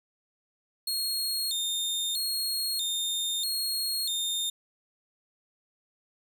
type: tone with vibrato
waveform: sawtooth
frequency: 3951 Hz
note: B7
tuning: in tune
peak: -25 dBFS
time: 0.87-4.5 s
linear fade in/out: 5 ms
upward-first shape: square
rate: 0.78 Hz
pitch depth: 140 cents each way
effects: none